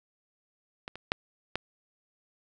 clicks, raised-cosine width 0.3 ms, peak -21 / -25 / -9 / -13 dBFS, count 4, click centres 0.879 / 0.956 / 1.119 / 1.556 s, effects none

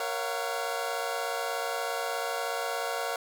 25% pulse chord, Gb major seventh, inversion first, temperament equal with one note detuned, 466.2 / 554.4 / 683.3 / 740 Hz, Bb4 / Db5 / F5 / Gb5, 0 / 0 / -38 / 0 cents, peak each -32 dBFS, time 0-3.16 s, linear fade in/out 2 ms, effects none

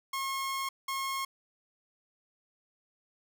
sawtooth tone pair in turn, 1081 / 1081 Hz, C#6 / C#6, -44 / -44 cents, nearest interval unison, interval 0 cents, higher neither, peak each -28 dBFS, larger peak neither, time 0.13-0.69 / 0.88-1.25 s, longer first, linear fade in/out 5 ms, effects none

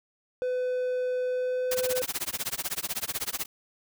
triangle tone with pitch glide, 503 to 506.5 Hz, B4 to B4, +32 to +44 cents, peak -24 dBFS, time 0.42-2.02 s, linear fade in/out 0 ms, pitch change +12 cents, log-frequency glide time 1.26-1.72 s
white noise with tremolo, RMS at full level -29 dBFS, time 1.71-3.46 s, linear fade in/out 5 ms, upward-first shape sine, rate 16 Hz, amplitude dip 100%
effects none

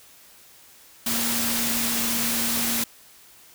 sine tone in noise, 233.1 Hz, A#3, in tune, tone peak -30 dBFS, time 1.06-2.84 s, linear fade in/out 5 ms, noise white, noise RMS -25 dBFS, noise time 1.06-2.84 s, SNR -8 dB, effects white hiss -51 dBFS RMS until 3.54 s

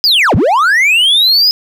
triangle linear two-way sweep, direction down then up, 5100 to 66 to 5100 Hz, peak -5 dBFS, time 0.04-1.51 s, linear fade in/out 0 ms, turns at 0.35 s, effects none

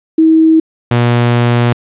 sine / sawtooth tone pair in turn, 320.4 / 120.01 Hz, E4 / B2, -49 / -49 cents, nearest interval octave + perfect fourth, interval 1700 cents, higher first, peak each -4 dBFS, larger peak neither, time 0.18-0.6 / 0.91-1.73 s, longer second, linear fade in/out 5 ms, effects resampled to 8000 Hz + 7-bit

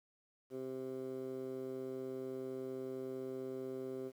15% pulse tone with band-pass filter, 130.81 Hz, C3, in tune, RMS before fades -43 dBFS, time 0.5-4.12 s, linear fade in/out 50 ms, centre 390 Hz, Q 2.3, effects 11-bit

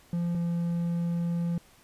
triangle tone pair in turn, 172.1 / 170.91 Hz, F3 / F3, -25 / -37 cents, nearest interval unison, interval 12 cents, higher first, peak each -24 dBFS, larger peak neither, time 0.13-0.35 / 0.35-1.58 s, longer second, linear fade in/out 2 ms, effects pink hiss -58 dBFS RMS until 1.83 s + resampled to 32000 Hz

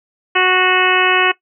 harmonic tone with a mistuned harmonic, 368.8 Hz, F#4, 6 cents flat, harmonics 1 / 2 / 3 / 4 / 5 / 6 / 7 / 8, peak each -18 / -20 / -18 / -19 / -19 / -21 / -18 / -21 dBFS, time 0.35-1.32 s, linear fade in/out 10 ms, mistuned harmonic 6, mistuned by -25 cents, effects noise-tail reverb RT60 0.1 s tail -18 dB re dry

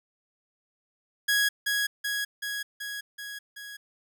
sawtooth tone with echo, 1661.2 Hz, G#6, in tune, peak -18 dBFS, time 1.28-1.49 s, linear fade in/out 10 ms, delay 380 ms, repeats 6, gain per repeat -3 dB, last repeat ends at 3.77 s, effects none

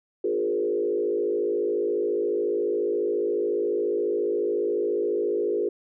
sine tone with frequency modulation, 415.2 Hz, G#4, in tune, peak -22 dBFS, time 0.24-5.69 s, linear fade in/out 5 ms, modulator 54.3 Hz, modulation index 1.3, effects none

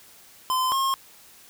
square tone pair in turn, 1029 / 1074.3 Hz, C6 / C6, -29 / +45 cents, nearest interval minor second, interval 74 cents, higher second, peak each -22 dBFS, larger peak neither, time 0.5-0.72 / 0.72-0.94 s, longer neither, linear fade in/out 0 ms, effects white hiss -51 dBFS RMS until 1.49 s

